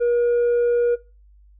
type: tone with tanh clipping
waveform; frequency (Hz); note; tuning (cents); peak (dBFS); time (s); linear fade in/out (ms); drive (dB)
sine; 478.4; A#4; +45; -17; 0-0.96; 20; 3
effects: noise-tail reverb RT60 0.3 s tail -20 dB re dry + added 50 Hz sine -48 dBFS peak until 1.59 s